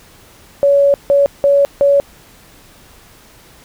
sine tone bursts at uneven times, 563 Hz, C#5, 27 cents sharp, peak -7 dBFS, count 4, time 0.63-0.94 / 1.1-1.26 / 1.44-1.65 / 1.81-2 s, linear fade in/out 0 ms, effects pink hiss -44 dBFS RMS until 3.64 s

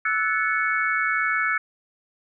sine chord, F# minor seventh, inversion third, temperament equal with one note detuned, 1318.5 / 1480 / 1731.8 / 2217 Hz, E6 / F#6 / A6 / C#7, 0 / 0 / -28 / 0 cents, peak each -26 dBFS, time 0.05-1.58 s, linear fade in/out 5 ms, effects none

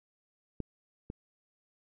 clicks, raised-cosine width 3 ms, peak -22 / -26 dBFS, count 2, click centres 0.603 / 1.101 s, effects none

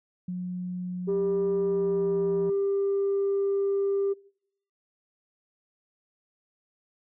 sine tone with pitch glide, 180.4 to 173.45 Hz, F#3 to F3, -44 to -12 cents, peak -29 dBFS, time 0.28-2.5 s, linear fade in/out 5 ms, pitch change -68 cents, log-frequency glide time 1.56-2.17 s
sine tone, 396.2 Hz, G4, 18 cents sharp, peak -22 dBFS, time 1.07-4.14 s, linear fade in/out 20 ms
effects noise-tail reverb RT60 0.7 s tail -25 dB re dry + tanh soft clip ceiling -20 dBFS

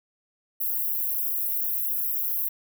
white high-pass noise, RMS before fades -27 dBFS, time 0.6-2.49 s, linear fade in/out 10 ms, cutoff 12000 Hz, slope 48 dB/octave, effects none

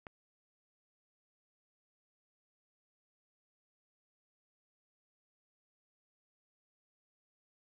click, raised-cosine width 0.5 ms, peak -30 dBFS, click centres 0.068 s, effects none

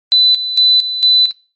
sine tone with tremolo, 4000 Hz, B7, 21 cents sharp, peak -6 dBFS, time 0.12-1.31 s, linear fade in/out 0 ms, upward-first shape square, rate 2.2 Hz, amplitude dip 70%, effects noise-tail reverb RT60 0.4 s tail -25 dB re dry + MP3 32 kbps

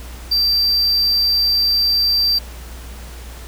triangle tone, 4690 Hz, D8, 3 cents flat, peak -12 dBFS, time 0.31-2.39 s, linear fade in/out 10 ms, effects added 60 Hz sine -32 dBFS peak until 3.47 s + pink hiss -39 dBFS RMS until 3.47 s

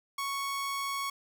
sawtooth tone, 1108.7 Hz, C#6, in tune, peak -28 dBFS, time 0.18-1.1 s, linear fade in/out 5 ms, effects none

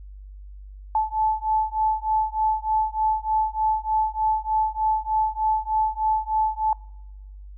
sine beating tone pair, 868 / 871.3 Hz, A5 / A5, -24 / -17 cents, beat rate 3.3 Hz, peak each -23 dBFS, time 0.95-6.73 s, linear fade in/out 2 ms, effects noise-tail reverb RT60 1.0 s tail -24 dB re dry + added 49 Hz sine -38 dBFS peak until 7.57 s

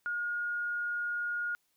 sine tone, 1431 Hz, F6, 42 cents sharp, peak -31 dBFS, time 0.06-1.55 s, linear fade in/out 0 ms, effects white hiss -75 dBFS RMS until 1.76 s

